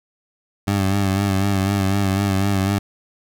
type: tone with vibrato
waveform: 20% pulse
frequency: 98 Hz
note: G2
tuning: in tune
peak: -12 dBFS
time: 0.67-2.79 s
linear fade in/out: 10 ms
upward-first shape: sine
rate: 4 Hz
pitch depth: 53 cents each way
effects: none